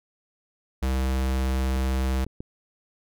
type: tone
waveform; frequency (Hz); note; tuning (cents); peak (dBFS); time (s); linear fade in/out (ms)
square; 65.41; C2; 0; -23; 0.82-2.25; 10
type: clicks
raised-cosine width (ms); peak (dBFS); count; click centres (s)
3; -27 / -27 / -22; 3; 1.764 / 2.266 / 2.405
effects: none